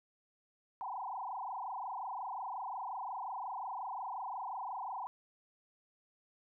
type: tone with frequency modulation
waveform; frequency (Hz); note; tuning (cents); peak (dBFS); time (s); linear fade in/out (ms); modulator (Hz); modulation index
sine; 880; A5; 0; -38; 0.81-5.07; 0; 25.6; 5.3
effects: none